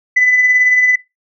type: tone with tremolo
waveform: sine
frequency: 2000 Hz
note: B6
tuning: 21 cents sharp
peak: -5 dBFS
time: 0.16-0.96 s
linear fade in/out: 10 ms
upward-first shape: triangle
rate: 18 Hz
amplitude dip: 50%
effects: noise-tail reverb RT60 0.2 s tail -20 dB re dry + tanh soft clip ceiling -3 dBFS